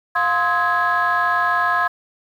sine tone cluster, 706 / 1044 / 1277 / 1662 Hz, F5 / C6 / D#6 / G#6, +19 / -4 / +45 / +1 cents, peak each -22 / -19 / -21 / -19 dBFS, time 0.15-1.88 s, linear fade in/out 10 ms, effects tanh soft clip ceiling -10 dBFS + 8-bit

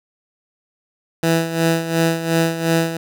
15% pulse tone with tremolo, 164.81 Hz, E3, in tune, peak -7 dBFS, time 1.23-2.97 s, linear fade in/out 2 ms, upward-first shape sine, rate 2.8 Hz, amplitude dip 70%, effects none

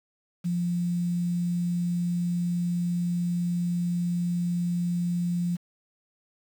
sine tone with quantisation, 174.61 Hz, F3, in tune, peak -24 dBFS, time 0.44-5.57 s, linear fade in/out 20 ms, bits 8, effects none

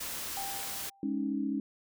white noise, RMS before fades -38 dBFS, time 0-0.9 s, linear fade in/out 10 ms
sine tone with exponential decay, 789 Hz, G5, 11 cents sharp, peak -35 dBFS, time 0.37-1.34 s, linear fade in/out 1 ms, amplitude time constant 210 ms
sine chord, Ab suspended fourth, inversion none, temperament just, 207.7 / 276.9 / 311.5 Hz, Ab3 / Db4 / Eb4, 0 / -2 / +2 cents, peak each -35 / -32 / -36 dBFS, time 1.03-1.6 s, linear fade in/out 2 ms
effects none

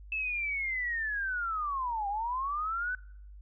sine linear two-way sweep, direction down then up, 2637 to 787 to 1521 Hz, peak -30 dBFS, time 0.12-2.95 s, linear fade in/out 2 ms, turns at 2.08 s, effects noise-tail reverb RT60 0.7 s tail -25 dB re dry + added 50 Hz sine -46 dBFS peak until 3.41 s

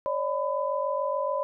sine tone cluster, 552 / 599 / 1003 Hz, C#5 / D5 / B5, -7 / +34 / +26 cents, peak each -29 / -30 / -30 dBFS, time 0.06-1.43 s, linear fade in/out 0 ms, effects none

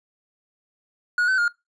triangle tone with pitch steps, 1451 / 1525 / 1419 Hz, F#6 / G6 / F6, -34 / -48 / +27 cents, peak -16 dBFS, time 1.18-1.48 s, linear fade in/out 2 ms, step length 100 ms, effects noise-tail reverb RT60 0.2 s tail -22 dB re dry + resampled to 22050 Hz

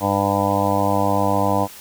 harmonic tone, 99.6 Hz, G2, 28 cents sharp, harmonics 1 / 2 / 3 / 5 / 6 / 7 / 8 / 9 / 10, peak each -25 / -25 / -25 / -25 / -25 / -25 / -25 / -25 / -25 dBFS, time 0-1.68 s, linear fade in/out 50 ms, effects white hiss -40 dBFS RMS until 1.8 s

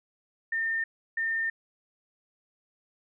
sine tone bursts at uneven times, 1812 Hz, A#6, 50 cents flat, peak -26 dBFS, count 2, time 0.52-0.84 / 1.17-1.5 s, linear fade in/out 5 ms, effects none

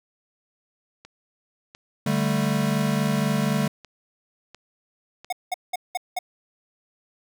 click train, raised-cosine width 0.2 ms, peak -26 dBFS, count 7, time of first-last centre 1.05-5.246 s, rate 1.43 Hz
square chord, D suspended fourth, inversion none, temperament equal, 146.83 / 196 / 220 Hz, D3 / G3 / A3, 0 / 0 / 0 cents, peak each -26 dBFS, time 2.06-3.68 s, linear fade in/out 5 ms
square tone bursts, 728 Hz, F#5, 28 cents flat, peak -24 dBFS, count 5, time 5.3-6.19 s, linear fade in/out 5 ms, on 26 ms, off 190 ms
effects none

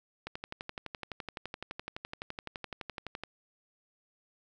click train, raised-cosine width 0.3 ms, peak -22 dBFS, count 36, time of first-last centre 0.27-3.236 s, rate 11.8 Hz, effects none

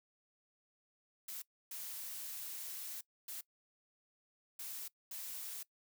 blue noise bursts at uneven times, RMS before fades -45 dBFS, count 5, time 1.28-1.42 / 1.71-3.01 / 3.28-3.41 / 4.59-4.88 / 5.11-5.63 s, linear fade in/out 5 ms, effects noise-tail reverb RT60 0.1 s tail -21 dB re dry

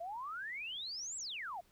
sine exponential two-way sweep, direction up then down, 652 to 7902 to 652 Hz, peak -40 dBFS, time 0-1.61 s, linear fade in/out 10 ms, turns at 1.17 s, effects pink hiss -70 dBFS RMS until 1.71 s

